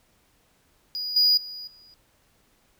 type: tone with level steps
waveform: triangle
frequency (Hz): 4906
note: D#8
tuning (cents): -25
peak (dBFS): -27 / -15 / -34 / -49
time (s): 0.95-1.94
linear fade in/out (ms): 0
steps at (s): 1.16 / 1.37 / 1.67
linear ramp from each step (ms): 5
effects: pink hiss -64 dBFS RMS until 2.79 s